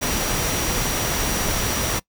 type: tone in noise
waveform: sine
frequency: 5790 Hz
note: F#8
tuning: 38 cents flat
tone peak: -29 dBFS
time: 0.01-2 s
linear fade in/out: 20 ms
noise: pink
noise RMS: -23 dBFS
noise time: 0.01-2 s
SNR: -9 dB
effects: noise-tail reverb RT60 0.1 s tail -23 dB re dry